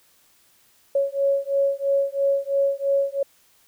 sine beating tone pair, 553 / 556 Hz, C#5 / C#5, -4 / +5 cents, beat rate 3 Hz, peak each -22 dBFS, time 0.95-3.23 s, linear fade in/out 5 ms, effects white hiss -59 dBFS RMS until 3.67 s

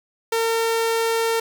sawtooth tone, 455.3 Hz, A#4, 41 cents flat, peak -15 dBFS, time 0.32-1.4 s, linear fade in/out 5 ms, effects none

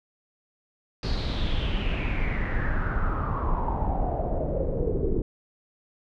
brown noise with low-pass filter sweep, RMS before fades -26 dBFS, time 1.03-5.22 s, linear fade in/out 2 ms, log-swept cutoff 4600 to 370 Hz, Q 6.3, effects none

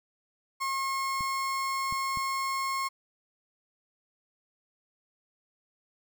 35% pulse tone, 1080 Hz, C#6, 45 cents flat, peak -27 dBFS, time 0.6-2.89 s, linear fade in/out 20 ms
clicks, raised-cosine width 5 ms, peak -29 dBFS, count 3, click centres 1.208 / 1.925 / 2.173 s
effects none

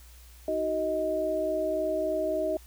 sine tone cluster, 313.2 / 376.7 / 629 Hz, D#4 / F#4 / D#5, +11 / +31 / +19 cents, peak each -34 / -33 / -27 dBFS, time 0.48-2.57 s, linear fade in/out 2 ms, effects added 60 Hz sine -49 dBFS peak until 2.66 s + white hiss -56 dBFS RMS until 2.66 s

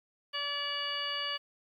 harmonic tone with a mistuned harmonic, 574 Hz, D5, 40 cents flat, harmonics 1 / 2 / 3 / 4 / 5 / 6 / 8, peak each -45 / -40 / -41 / -44 / -35 / -45 / -41 dBFS, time 0.33-1.38 s, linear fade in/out 20 ms, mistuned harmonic 5, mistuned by +18 cents, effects 11-bit

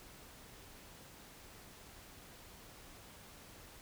silence, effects pink hiss -56 dBFS RMS until 3.81 s

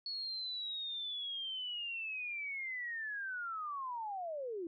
sine linear sweep, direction down, 4389 to 320 Hz, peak -38 dBFS, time 0.06-4.67 s, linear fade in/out 2 ms, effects none

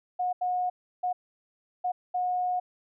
sine tone bursts at uneven times, 725 Hz, F#5, 35 cents flat, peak -25 dBFS, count 5, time 0.19-0.33 / 0.41-0.7 / 1.03-1.13 / 1.84-1.92 / 2.14-2.6 s, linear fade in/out 10 ms, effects none

